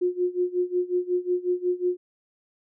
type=tone with tremolo; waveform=sine; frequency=359 Hz; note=F4; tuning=48 cents sharp; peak=-19 dBFS; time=0.01-1.97 s; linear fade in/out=10 ms; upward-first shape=sine; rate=5.5 Hz; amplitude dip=90%; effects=none